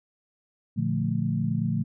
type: chord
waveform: sine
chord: Bb major seventh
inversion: none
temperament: equal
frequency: 116.54 / 146.83 / 174.61 / 220 Hz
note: Bb2 / D3 / F3 / A3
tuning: 0 / 0 / 0 / 0 cents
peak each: -29 dBFS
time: 0.76-1.84 s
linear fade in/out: 20 ms
effects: none